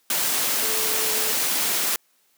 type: tone in noise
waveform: sine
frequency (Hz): 436.5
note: A4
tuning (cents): -14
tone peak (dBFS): -33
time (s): 0.62-1.32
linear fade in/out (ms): 2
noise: white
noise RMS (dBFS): -23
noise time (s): 0.1-1.96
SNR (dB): -13
effects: white hiss -64 dBFS RMS until 2.37 s + high-pass 200 Hz 12 dB/octave